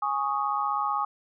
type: chord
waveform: sine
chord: Ab suspended fourth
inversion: none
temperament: equal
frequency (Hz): 830.6 / 1108.7 / 1244.5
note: Ab5 / Db6 / Eb6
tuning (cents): 0 / 0 / 0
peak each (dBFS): -29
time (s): 0.02-1.05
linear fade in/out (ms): 5
effects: none